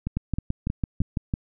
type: two click trains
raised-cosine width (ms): 5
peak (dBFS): -12 / -14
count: 8 / 4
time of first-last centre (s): 0.17-1.339 / 0.07-1.016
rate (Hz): 5.99 / 3.17
effects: none